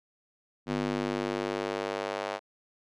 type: tone with high-pass filter sweep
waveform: square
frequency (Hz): 50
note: G1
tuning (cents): +35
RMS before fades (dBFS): -32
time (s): 0.66-2.4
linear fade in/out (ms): 50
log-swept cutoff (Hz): 220 to 620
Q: 1.7
effects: low-pass 5000 Hz 12 dB/octave